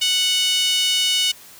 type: tone with high-pass filter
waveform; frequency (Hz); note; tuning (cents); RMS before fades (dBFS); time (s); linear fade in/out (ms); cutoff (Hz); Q
5% pulse; 739; F#5; -2; -19; 0.01-1.32; 10; 2900; 4.3
effects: white hiss -44 dBFS RMS until 1.59 s